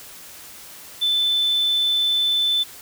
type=tone; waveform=triangle; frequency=3520 Hz; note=A7; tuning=in tune; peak=-14 dBFS; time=1.01-2.64 s; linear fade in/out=20 ms; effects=tanh soft clip ceiling -14 dBFS + white hiss -41 dBFS RMS until 2.81 s